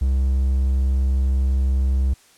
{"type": "tone", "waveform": "triangle", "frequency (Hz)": 66.1, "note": "C2", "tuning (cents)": 18, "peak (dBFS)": -14, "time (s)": [0.01, 2.14], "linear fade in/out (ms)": 10, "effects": ["white hiss -53 dBFS RMS until 2.37 s", "low-pass 10000 Hz 12 dB/octave"]}